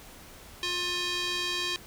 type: tone with band-pass filter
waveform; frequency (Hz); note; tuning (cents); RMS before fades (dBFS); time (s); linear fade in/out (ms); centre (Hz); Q
square; 354.6; F4; +26; -31; 0.63-1.76; 0; 3700; 1.8
effects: pink hiss -49 dBFS RMS until 1.86 s